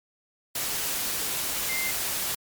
sine tone in noise, 2093 Hz, C7, in tune, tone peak -29 dBFS, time 1.69-1.91 s, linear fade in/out 5 ms, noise white, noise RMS -29 dBFS, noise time 0.55-2.35 s, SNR -3 dB, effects MP3 96 kbps

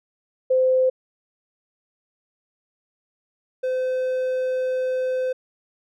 sine / triangle tone pair in turn, 516 / 513 Hz, C5 / C5, -24 / -34 cents, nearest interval unison, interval 10 cents, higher first, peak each -15 / -19 dBFS, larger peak first, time 0.5-0.9 / 3.63-5.33 s, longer second, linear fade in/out 10 ms, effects none

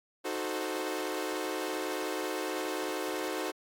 sawtooth chord, D# diminished seventh, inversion none, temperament equal, 311.1 / 370 / 440 / 523.3 Hz, D#4 / F#4 / A4 / C5, 0 / 0 / 0 / 0 cents, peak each -34 / -33 / -35 / -35 dBFS, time 0.24-3.52 s, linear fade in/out 20 ms, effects AAC 64 kbps

